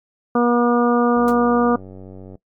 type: harmonic tone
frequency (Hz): 240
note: B3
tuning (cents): -49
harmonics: 1 / 2 / 3 / 4 / 5 / 6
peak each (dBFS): -16 / -18 / -23 / -26 / -22 / -30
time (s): 0.35-1.76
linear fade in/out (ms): 5
type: click train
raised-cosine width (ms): 2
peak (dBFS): -25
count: 113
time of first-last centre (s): 1.17-2.354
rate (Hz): 94.6
type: noise with exponential decay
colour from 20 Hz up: white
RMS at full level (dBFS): -32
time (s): 1.28-1.37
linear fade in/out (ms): 1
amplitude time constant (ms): 18
effects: noise-tail reverb RT60 0.1 s tail -19 dB re dry + MP3 96 kbps